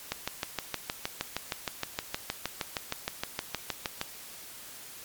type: click train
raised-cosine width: 0.2 ms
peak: -12 dBFS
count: 26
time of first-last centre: 0.12-4.014 s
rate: 6.42 Hz
effects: white hiss -46 dBFS RMS until 5.04 s + MP3 96 kbps